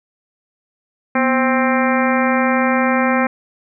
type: harmonic tone with a mistuned harmonic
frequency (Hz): 263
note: C4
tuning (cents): +9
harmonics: 1 / 2 / 3 / 4 / 5 / 6 / 7 / 8 / 9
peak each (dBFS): -17 / -20 / -22 / -23 / -24 / -25 / -25 / -26 / -27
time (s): 1.15-3.27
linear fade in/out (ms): 5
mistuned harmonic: 1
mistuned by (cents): -120
effects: none